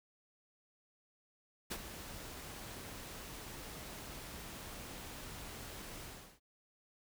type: noise with ADSR envelope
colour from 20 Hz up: pink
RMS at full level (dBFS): -38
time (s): 1.7-6.4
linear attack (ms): 17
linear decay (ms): 53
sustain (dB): -10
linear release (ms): 360
effects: none